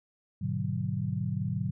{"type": "chord", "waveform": "sine", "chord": "G# half-diminished seventh", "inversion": "none", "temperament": "just", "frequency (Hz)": [103.83, 124.59, 149.51, 186.89], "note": ["G#2", "B2", "D3", "F#3"], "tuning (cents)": [0, 16, 31, 18], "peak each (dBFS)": -34, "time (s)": [0.41, 1.71], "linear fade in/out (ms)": 10, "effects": []}